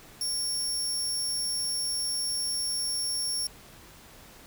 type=tone; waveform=25% pulse; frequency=5490 Hz; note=F8; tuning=31 cents flat; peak=-23 dBFS; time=0.21-3.47 s; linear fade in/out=2 ms; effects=pink hiss -51 dBFS RMS until 4.46 s